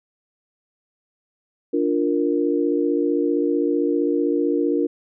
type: chord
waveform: sine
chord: Bb major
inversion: first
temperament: equal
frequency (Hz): 293.7 / 349.2 / 466.2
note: D4 / F4 / Bb4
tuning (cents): 0 / 0 / 0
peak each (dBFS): -21 / -22 / -23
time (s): 1.73-4.87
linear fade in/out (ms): 10
effects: none